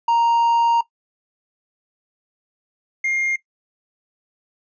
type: tone pair in turn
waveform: triangle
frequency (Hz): 932.3 / 2122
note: A#5 / C7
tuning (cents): 0 / +24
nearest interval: octave + major second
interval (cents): 1424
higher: second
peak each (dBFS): -12 / -17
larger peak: first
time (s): 0.08-0.81 / 3.04-3.36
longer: first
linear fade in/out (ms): 5
effects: noise-tail reverb RT60 0.1 s tail -17 dB re dry + resampled to 16000 Hz